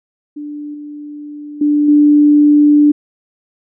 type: tone with level steps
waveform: sine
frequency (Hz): 294.8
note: D4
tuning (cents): +7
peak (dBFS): -23 / -26 / -9 / -5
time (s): 0.36-2.92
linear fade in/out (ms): 10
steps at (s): 0.74 / 1.61 / 1.88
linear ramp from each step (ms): 5
effects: none